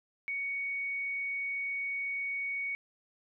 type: tone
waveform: sine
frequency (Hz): 2233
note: C#7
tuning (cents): +12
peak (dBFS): -32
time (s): 0.28-2.75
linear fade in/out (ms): 0
effects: none